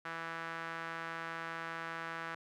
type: tone with band-pass filter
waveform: sawtooth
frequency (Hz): 165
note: E3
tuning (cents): +2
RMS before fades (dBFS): -42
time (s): 0.05-2.35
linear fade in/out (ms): 5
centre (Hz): 1500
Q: 2.2
effects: none